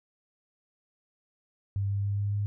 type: tone with pitch steps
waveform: sine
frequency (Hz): 99.3 / 100.05 / 100.8 / 101.56 / 102.33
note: G2 / G2 / G2 / G#2 / G#2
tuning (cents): +23 / +36 / +49 / -38 / -25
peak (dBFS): -26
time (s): 1.76-2.46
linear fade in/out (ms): 0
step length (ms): 140
effects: none